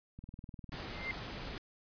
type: click train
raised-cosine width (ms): 5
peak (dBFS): -35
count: 12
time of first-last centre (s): 0.19-0.743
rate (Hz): 19.9
type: noise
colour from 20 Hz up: pink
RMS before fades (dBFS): -43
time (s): 0.72-1.58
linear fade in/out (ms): 0
type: tone with exponential growth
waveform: sine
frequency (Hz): 2093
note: C7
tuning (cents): 0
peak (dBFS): -32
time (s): 0.83-1.11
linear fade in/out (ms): 0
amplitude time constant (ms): 60
effects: resampled to 11025 Hz